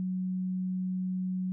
sine tone, 184.9 Hz, F#3, 1 cent flat, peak -29 dBFS, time 0-1.52 s, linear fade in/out 0 ms, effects none

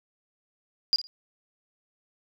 sine tone with echo, 4848 Hz, D#8, 46 cents flat, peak -18 dBFS, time 0.93-0.96 s, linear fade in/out 0 ms, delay 55 ms, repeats 2, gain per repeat -14 dB, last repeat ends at 1.07 s, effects none

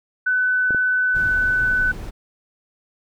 sine tone, 1503 Hz, F#6, 27 cents sharp, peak -16 dBFS, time 0.26-1.92 s, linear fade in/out 10 ms
clicks, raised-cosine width 2 ms, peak -16 dBFS, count 2, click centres 0.707 / 0.747 s
brown noise, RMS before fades -30 dBFS, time 1.14-2.11 s, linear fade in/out 20 ms
effects none

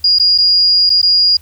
sine tone with dropouts, 4858 Hz, D#8, 42 cents flat, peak -7 dBFS, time 0.04-1.37 s, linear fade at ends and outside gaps 5 ms, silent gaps 0.187-0.197 / 0.379-0.384 / 0.895-0.901 / 1.017-1.028 s, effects added 79 Hz sine -40 dBFS peak until 1.41 s + white hiss -48 dBFS RMS until 1.41 s

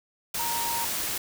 sine tone in noise, 932 Hz, A#5, 1 cent flat, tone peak -30 dBFS, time 0.39-0.85 s, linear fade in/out 5 ms, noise white, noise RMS -30 dBFS, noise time 0.34-1.18 s, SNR -3 dB, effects none

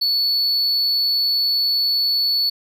triangle tone, 4435 Hz, C#8, in tune, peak -15 dBFS, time 0.01-2.5 s, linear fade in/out 10 ms, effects none

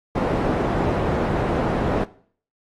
white low-pass noise, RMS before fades -22 dBFS, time 0.15-2.04 s, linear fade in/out 5 ms, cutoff 560 Hz, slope 12 dB/octave, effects noise-tail reverb RT60 0.5 s tail -18 dB re dry + AAC 32 kbps

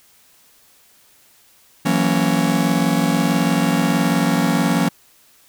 45% pulse chord, F# dominant seventh, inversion third, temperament just, 166.5 / 185 / 231.2 / 277.5 Hz, E3 / F#3 / A#3 / C#4, +18 / 0 / -14 / +2 cents, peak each -21 dBFS, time 1.85-4.89 s, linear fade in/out 10 ms, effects white hiss -53 dBFS RMS until 5.48 s

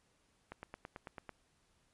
click train, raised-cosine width 0.5 ms, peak -30 dBFS, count 8, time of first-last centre 0.52-1.293 s, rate 9.06 Hz, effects pink hiss -74 dBFS RMS until 1.93 s + resampled to 24000 Hz

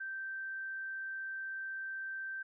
sine tone, 1561 Hz, G6, 8 cents flat, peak -38 dBFS, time 0-2.43 s, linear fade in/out 10 ms, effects none

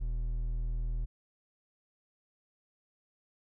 sine tone with hard clipping, 40.05 Hz, E1, 49 cents flat, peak -32 dBFS, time 0-1.06 s, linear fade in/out 20 ms, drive 6 dB, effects none

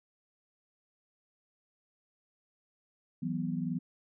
sine chord, E suspended second, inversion none, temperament equal with one note detuned, 164.81 / 186.82 / 246.9 Hz, E3 / F#3 / B3, 0 / +17 / 0 cents, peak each -35 / -36 / -35 dBFS, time 3.22-3.79 s, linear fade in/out 10 ms, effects none

